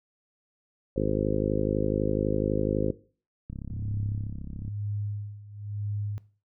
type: harmonic tone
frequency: 52 Hz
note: G#1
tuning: 3 cents sharp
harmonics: 1 / 2 / 3 / 4 / 5 / 6 / 7 / 8 / 9 / 10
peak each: -33 / -33 / -33 / -33 / -33 / -33 / -33 / -33 / -33 / -33 dBFS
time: 0.96-2.91 s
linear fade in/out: 5 ms
type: click train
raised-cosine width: 5 ms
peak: -25 dBFS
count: 41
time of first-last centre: 3.5-4.68 s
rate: 33.9 Hz
type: tone with tremolo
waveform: sine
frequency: 103.1 Hz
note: G#2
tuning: 12 cents flat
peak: -28 dBFS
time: 3.7-6.18 s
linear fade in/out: 0 ms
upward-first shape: sine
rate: 1 Hz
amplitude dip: 85%
effects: noise-tail reverb RT60 0.4 s tail -19 dB re dry